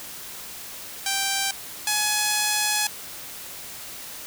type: tone pair in turn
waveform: 5% pulse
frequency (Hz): 784 / 843.2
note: G5 / G#5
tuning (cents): 0 / +26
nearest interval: minor second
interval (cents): 126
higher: second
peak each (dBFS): -11 / -9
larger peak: second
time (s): 1.06-1.51 / 1.87-2.87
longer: second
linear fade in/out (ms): 2
effects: white hiss -38 dBFS RMS until 4.26 s